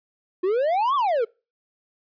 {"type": "exponential two-way sweep", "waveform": "triangle", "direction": "up then down", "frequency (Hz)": [351.4, 1174.7, 429.3], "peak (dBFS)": -17, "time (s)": [0.43, 1.25], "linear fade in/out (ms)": 10, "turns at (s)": 0.95, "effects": ["noise-tail reverb RT60 0.3 s tail -25 dB re dry", "resampled to 11025 Hz"]}